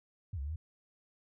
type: exponential two-way sweep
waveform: sine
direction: down then up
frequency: 110 to 66.1 to 84.2 Hz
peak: -35 dBFS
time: 0.33-0.56 s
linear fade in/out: 5 ms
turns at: 0.4 s
effects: none